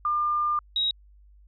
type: tone pair in turn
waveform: sine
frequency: 1200 / 3810 Hz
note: D6 / A#7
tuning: +37 / +37 cents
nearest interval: octave + minor sixth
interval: 2000 cents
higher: second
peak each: -22 dBFS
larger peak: neither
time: 0.05-0.59 / 0.76-0.91 s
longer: first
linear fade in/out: 2 ms
effects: added 50 Hz sine -51 dBFS peak until 1.47 s